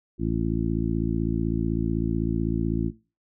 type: harmonic tone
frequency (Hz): 55.9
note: A1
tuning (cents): +28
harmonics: 1 / 2 / 3 / 4 / 5 / 6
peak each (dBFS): -30 / -30 / -30 / -30 / -30 / -30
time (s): 0.18-2.92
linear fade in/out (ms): 50
effects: noise-tail reverb RT60 0.3 s tail -18 dB re dry